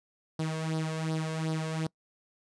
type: tone with flanger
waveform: sawtooth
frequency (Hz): 159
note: D#3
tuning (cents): +38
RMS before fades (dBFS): -32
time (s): 0.39-1.87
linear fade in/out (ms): 5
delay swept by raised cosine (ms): 0.2 to 1.9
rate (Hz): 2.7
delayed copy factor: +0.65
effects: noise-tail reverb RT60 0.1 s tail -25 dB re dry + resampled to 22050 Hz